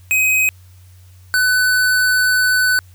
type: tone pair in turn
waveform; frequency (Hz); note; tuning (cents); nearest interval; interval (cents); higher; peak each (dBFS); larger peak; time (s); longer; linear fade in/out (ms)
square; 2525 / 1501.4; D#7 / F#6; +25 / +25; major sixth; 900; first; -13 / -13; neither; 0.11-0.49 / 1.34-2.79; second; 0
effects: added 91 Hz sine -41 dBFS peak until 2.94 s + white hiss -54 dBFS RMS until 2.94 s